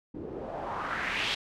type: noise with low-pass filter sweep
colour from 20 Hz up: white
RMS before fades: -34 dBFS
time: 0.14-1.35 s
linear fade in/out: 10 ms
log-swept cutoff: 300 to 3500 Hz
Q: 2.6
effects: none

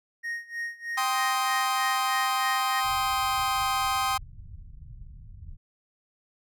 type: tone with tremolo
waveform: triangle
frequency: 1864.7 Hz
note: A#6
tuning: in tune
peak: -27 dBFS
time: 0.23-2.81 s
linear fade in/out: 20 ms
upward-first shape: sine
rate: 3.2 Hz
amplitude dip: 90%
type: chord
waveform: 40% pulse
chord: C minor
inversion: second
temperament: just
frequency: 784.9 / 1046.5 / 1255.8 Hz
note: G5 / C6 / Eb6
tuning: +2 / 0 / +16 cents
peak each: -28 dBFS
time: 0.97-4.18 s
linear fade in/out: 10 ms
type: low-pass noise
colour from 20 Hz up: pink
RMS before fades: -44 dBFS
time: 2.83-5.57 s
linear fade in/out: 20 ms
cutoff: 120 Hz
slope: 24 dB/octave
effects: none

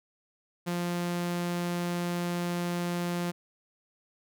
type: tone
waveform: sawtooth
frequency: 174.61 Hz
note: F3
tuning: in tune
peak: -25 dBFS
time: 0.66-3.32 s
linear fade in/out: 20 ms
effects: none

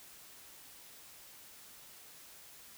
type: silence
effects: white hiss -55 dBFS RMS until 2.77 s

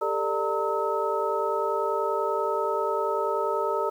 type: tone cluster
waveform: sine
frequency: 399.2 / 449.5 / 594 / 917 / 1288 Hz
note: G4 / A4 / D5 / A#5 / E6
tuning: +32 / +37 / +20 / -29 / -41 cents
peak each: -30 dBFS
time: 0.01-3.9 s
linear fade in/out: 10 ms
effects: 9-bit

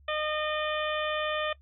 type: harmonic tone with a mistuned harmonic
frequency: 611 Hz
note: D#5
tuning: 32 cents flat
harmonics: 1 / 2 / 3 / 4 / 5 / 6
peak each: -31 / -34 / -36 / -37 / -38 / -39 dBFS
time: 0.08-1.53 s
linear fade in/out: 5 ms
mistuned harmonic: 6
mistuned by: -69 cents
effects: noise-tail reverb RT60 0.1 s tail -19 dB re dry + added 70 Hz sine -54 dBFS peak until 1.61 s

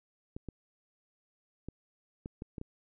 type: clicks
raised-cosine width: 3 ms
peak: -27 dBFS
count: 7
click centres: 0.365 / 0.487 / 1.686 / 2.259 / 2.421 / 2.582 / 2.614 s
effects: none

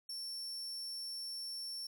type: tone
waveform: 40% pulse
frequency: 5440 Hz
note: F8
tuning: 46 cents flat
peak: -40 dBFS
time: 0.09-1.87 s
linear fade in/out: 5 ms
effects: none

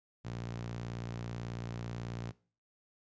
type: tone with high-pass filter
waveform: sawtooth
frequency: 58.27 Hz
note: A#1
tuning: in tune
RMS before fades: -41 dBFS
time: 0.24-2.32 s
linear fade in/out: 20 ms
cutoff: 120 Hz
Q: 1.9
effects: noise-tail reverb RT60 0.4 s tail -20 dB re dry + resampled to 16000 Hz

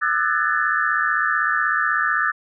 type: tone cluster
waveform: sine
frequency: 1209 / 1326 / 1493 / 1702 / 1778 Hz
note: D6 / E6 / F#6 / G#6 / A6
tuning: +50 / +10 / +15 / +42 / +18 cents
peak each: -24 dBFS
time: 0.01-2.32 s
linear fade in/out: 20 ms
effects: none

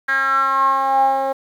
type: tone with band-pass filter sweep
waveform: 10% pulse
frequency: 270 Hz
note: C#4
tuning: 45 cents flat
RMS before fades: -17 dBFS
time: 0.08-1.33 s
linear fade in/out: 10 ms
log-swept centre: 1700 to 630 Hz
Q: 7.6
effects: 8-bit

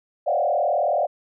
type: tone with frequency modulation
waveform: sine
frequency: 650 Hz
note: E5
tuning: 24 cents flat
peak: -18 dBFS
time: 0.26-1.07 s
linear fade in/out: 20 ms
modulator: 39.4 Hz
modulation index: 2.5
effects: none

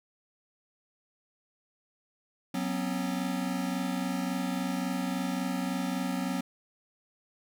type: chord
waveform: square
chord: F# suspended fourth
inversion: none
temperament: equal with one note detuned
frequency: 185 / 246.9 / 270.5 Hz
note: F#3 / B3 / C#4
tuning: 0 / 0 / -42 cents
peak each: -34 / -35 / -35 dBFS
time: 2.54-6.41 s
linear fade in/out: 5 ms
effects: none

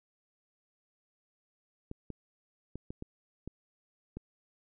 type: clicks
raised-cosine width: 3 ms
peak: -27 dBFS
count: 7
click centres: 1.914 / 2.103 / 2.756 / 2.905 / 3.024 / 3.476 / 4.17 s
effects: none

